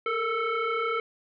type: tone with frequency modulation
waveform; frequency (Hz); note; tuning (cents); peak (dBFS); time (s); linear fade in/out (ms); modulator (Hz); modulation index
sine; 427.4; G#4; +50; -25; 0.06-1; 2; 888; 2
effects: none